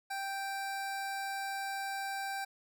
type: tone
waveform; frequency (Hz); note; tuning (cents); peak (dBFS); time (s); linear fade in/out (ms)
25% pulse; 784; G5; 0; -32; 0.1-2.45; 10
effects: none